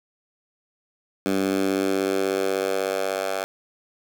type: tone with high-pass filter sweep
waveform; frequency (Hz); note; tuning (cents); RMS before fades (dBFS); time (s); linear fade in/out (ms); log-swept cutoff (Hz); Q
10% pulse; 96.4; G2; -28; -24; 1.26-3.44; 0; 230 to 680; 2.1
effects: none